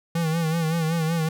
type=tone with vibrato; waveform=square; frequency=163.1 Hz; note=E3; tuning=18 cents flat; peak=-22 dBFS; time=0.15-1.29 s; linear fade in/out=5 ms; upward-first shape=sine; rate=5.3 Hz; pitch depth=67 cents each way; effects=none